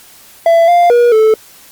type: tone with pitch steps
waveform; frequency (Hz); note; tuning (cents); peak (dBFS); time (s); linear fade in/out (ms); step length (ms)
triangle; 669 / 698 / 479.3 / 437.2; E5 / F5 / A#4 / A4; +25 / -1 / +48 / -11; -3; 0.46-1.34; 2; 220
effects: white hiss -40 dBFS RMS until 1.71 s + Opus 48 kbps